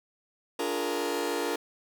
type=chord; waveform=sawtooth; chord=Bb dominant seventh; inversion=first; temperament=just; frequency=291.4 / 349.6 / 419.5 / 466.2 Hz; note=D4 / F4 / Ab4 / Bb4; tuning=-13 / +2 / +17 / 0 cents; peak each=-31 / -30 / -31 / -28 dBFS; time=0.59-1.56 s; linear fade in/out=5 ms; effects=none